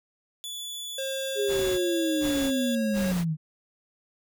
sawtooth tone, 3449 Hz, A7, 35 cents flat, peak -31 dBFS, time 0.44-2.75 s, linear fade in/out 0 ms
square tone with pitch glide, 535 to 546.2 Hz, C5 to C#5, +38 to -26 cents, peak -31 dBFS, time 0.98-3.12 s, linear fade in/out 5 ms, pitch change +36 cents, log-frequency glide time 1.34-1.68 s
sine linear sweep, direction down, 417.6 to 150.9 Hz, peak -24 dBFS, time 1.35-3.37 s, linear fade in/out 50 ms
pink noise bursts, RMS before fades -36 dBFS, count 3, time 1.47-3.25 s, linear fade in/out 50 ms, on 320 ms, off 410 ms
effects none

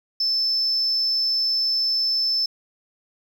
sine tone, 5274 Hz, E8, in tune, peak -18 dBFS, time 0.2-2.46 s, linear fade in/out 5 ms, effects tanh soft clip ceiling -15 dBFS + 8-bit

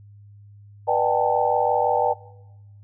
sine tone cluster, 488.8 / 599 / 765 / 811 / 890 Hz, B4 / D5 / G5 / G#5 / A5, -18 / +34 / -42 / -41 / +20 cents, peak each -24 dBFS, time 0.87-2.14 s, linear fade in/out 20 ms, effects noise-tail reverb RT60 1.0 s tail -20 dB re dry + added 102 Hz sine -44 dBFS peak until 2.83 s

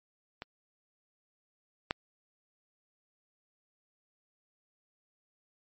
clicks, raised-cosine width 0.3 ms, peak -23 / -12 dBFS, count 2, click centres 0.421 / 1.909 s, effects MP3 32 kbps

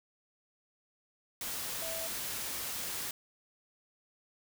sine tone in noise, 655 Hz, E5, 11 cents flat, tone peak -41 dBFS, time 1.82-2.07 s, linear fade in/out 2 ms, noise white, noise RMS -38 dBFS, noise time 1.41-3.11 s, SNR -6 dB, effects none

